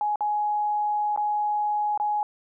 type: tone with dropouts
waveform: sine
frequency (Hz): 837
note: G#5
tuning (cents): +13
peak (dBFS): -22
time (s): 0.01-2.23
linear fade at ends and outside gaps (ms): 1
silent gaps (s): 0.158-0.207 / 1.162-1.175 / 1.976-1.999
effects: none